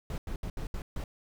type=noise bursts at uneven times; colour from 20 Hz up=brown; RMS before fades=-35 dBFS; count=6; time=0.1-0.18 / 0.27-0.36 / 0.43-0.5 / 0.57-0.67 / 0.74-0.82 / 0.96-1.04 s; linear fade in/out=2 ms; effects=none